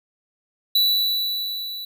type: tone with level ramp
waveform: square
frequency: 3951 Hz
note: B7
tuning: in tune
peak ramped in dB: -15 to -31 dBFS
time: 0.75-1.85 s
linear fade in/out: 5 ms
effects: none